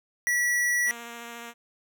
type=tone; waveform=square; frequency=1942 Hz; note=B6; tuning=30 cents flat; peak=-23 dBFS; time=0.27-0.91 s; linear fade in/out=0 ms
type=tone with vibrato; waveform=5% pulse; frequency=234.9 Hz; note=A#3; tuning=13 cents sharp; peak=-27 dBFS; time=0.85-1.54 s; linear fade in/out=50 ms; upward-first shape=sine; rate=14 Hz; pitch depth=11 cents each way
effects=none